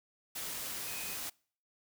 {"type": "tone in noise", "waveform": "sine", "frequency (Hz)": 2506, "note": "D#7", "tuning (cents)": 12, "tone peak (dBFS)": -47, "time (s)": [0.87, 1.15], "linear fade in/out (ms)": 10, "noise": "white", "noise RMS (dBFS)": -40, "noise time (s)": [0.35, 1.3], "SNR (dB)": -10, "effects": ["noise-tail reverb RT60 0.5 s tail -26 dB re dry"]}